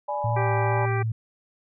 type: chord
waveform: sine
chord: G# diminished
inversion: second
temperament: equal with one note detuned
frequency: 587.3 / 837.8 / 987.8 Hz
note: D5 / G#5 / B5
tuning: 0 / +15 / 0 cents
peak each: -30 / -28 / -32 dBFS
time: 0.08-0.86 s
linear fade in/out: 10 ms
type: tone with vibrato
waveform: sine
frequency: 113.4 Hz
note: A#2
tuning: 47 cents flat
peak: -23 dBFS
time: 0.24-1.12 s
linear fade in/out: 5 ms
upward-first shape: sine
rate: 2.1 Hz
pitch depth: 30 cents each way
type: harmonic tone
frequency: 392 Hz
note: G4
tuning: in tune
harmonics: 1 / 2 / 3 / 4 / 5 / 6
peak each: -29 / -32 / -34 / -35 / -36 / -37 dBFS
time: 0.36-1.03 s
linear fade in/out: 10 ms
effects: none